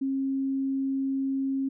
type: tone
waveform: sine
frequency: 270 Hz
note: C#4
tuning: 45 cents flat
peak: -25 dBFS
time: 0.01-1.69 s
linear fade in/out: 10 ms
effects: none